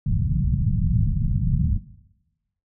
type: low-pass noise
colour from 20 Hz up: white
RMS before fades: -21 dBFS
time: 0.06-1.78 s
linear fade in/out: 5 ms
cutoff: 180 Hz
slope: 48 dB/octave
effects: noise-tail reverb RT60 1.0 s tail -18 dB re dry